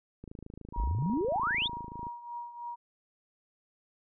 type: click train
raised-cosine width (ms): 3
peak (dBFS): -31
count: 50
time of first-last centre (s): 0.24-2.068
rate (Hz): 26.8
type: tone with tremolo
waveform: sine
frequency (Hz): 952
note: A#5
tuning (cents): +36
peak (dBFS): -35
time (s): 0.73-2.76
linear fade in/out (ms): 20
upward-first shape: triangle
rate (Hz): 3.2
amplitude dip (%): 75
type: exponential sweep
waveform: sine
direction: up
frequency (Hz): 40.44 to 3807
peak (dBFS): -27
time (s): 0.77-1.68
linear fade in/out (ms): 10
effects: none